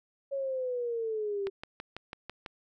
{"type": "linear sweep", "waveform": "sine", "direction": "down", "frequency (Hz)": [556, 386.1], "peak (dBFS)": -30, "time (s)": [0.31, 1.5], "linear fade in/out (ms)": 20}
{"type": "click train", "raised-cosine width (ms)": 0.3, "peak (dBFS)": -23, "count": 7, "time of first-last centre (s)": [1.47, 2.462], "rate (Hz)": 6.05}
{"effects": []}